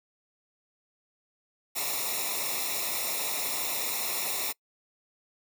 white noise with comb filter, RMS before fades -31 dBFS, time 1.75-4.53 s, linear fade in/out 20 ms, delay 0.64 ms, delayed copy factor -0.9, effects noise-tail reverb RT60 0.1 s tail -25 dB re dry

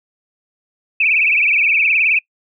sine tone with vibrato, 2456 Hz, D#7, 23 cents flat, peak -11 dBFS, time 1-2.19 s, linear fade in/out 5 ms, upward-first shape triangle, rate 19 Hz, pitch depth 170 cents each way, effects noise-tail reverb RT60 0.1 s tail -25 dB re dry

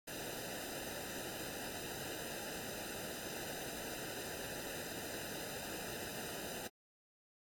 pink noise with comb filter, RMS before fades -45 dBFS, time 0.07-6.68 s, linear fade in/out 10 ms, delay 0.9 ms, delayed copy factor -0.9, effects AAC 64 kbps

